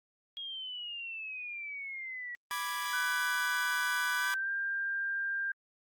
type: exponential sweep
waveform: sine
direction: down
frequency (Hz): 3291 to 1924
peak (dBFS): -38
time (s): 0.37-2.35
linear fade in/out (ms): 0
type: chord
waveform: sawtooth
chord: G# diminished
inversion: first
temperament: equal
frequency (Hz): 987.8 / 1174.7 / 1661.2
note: B5 / D6 / G#6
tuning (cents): 0 / 0 / 0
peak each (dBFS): -34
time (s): 2.51-4.34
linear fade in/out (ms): 0
type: tone with pitch glide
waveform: sine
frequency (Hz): 1504 to 1593.4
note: F#6 to G6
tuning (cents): +28 to +28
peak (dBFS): -31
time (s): 2.93-5.52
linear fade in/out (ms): 5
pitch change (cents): +100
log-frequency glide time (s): 4.17-4.5
effects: Opus 48 kbps